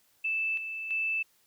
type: tone with tremolo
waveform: sine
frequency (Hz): 2637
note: E7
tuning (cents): 0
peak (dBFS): -27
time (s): 0.24-1.23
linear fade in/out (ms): 10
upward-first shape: square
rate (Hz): 1.5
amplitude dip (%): 55
effects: white hiss -67 dBFS RMS until 1.46 s